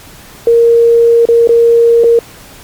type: tone with dropouts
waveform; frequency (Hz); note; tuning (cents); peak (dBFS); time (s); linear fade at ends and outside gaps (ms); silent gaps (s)
sine; 466.2; A#4; 0; -3; 0.47-2.19; 2; 1.254-1.287 / 1.474-1.491 / 2.037-2.041
effects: pink hiss -35 dBFS RMS until 2.63 s + MP3 96 kbps